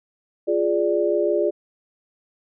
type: chord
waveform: sine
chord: D diminished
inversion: first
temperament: equal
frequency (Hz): 349.2 / 415.3 / 587.3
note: F4 / Ab4 / D5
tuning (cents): 0 / 0 / 0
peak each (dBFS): -22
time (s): 0.47-1.51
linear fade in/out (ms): 20
effects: none